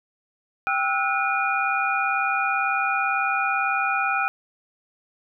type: tone cluster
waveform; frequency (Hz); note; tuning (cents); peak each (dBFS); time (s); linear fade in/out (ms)
sine; 786 / 1310 / 1448 / 2440; G5 / E6 / F#6 / D#7; +4 / -11 / -38 / -34; -26; 0.67-4.28; 0
effects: none